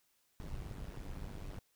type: noise with amplitude modulation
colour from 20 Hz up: brown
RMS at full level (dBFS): -41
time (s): 0.4-1.59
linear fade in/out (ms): 0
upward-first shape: sine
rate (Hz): 99.9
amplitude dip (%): 75
effects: white hiss -75 dBFS RMS until 1.75 s